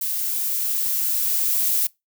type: noise with level ramp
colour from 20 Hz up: violet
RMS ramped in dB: -25 to -20 dBFS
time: 0.01-1.87 s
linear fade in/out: 5 ms
effects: noise-tail reverb RT60 0.2 s tail -24 dB re dry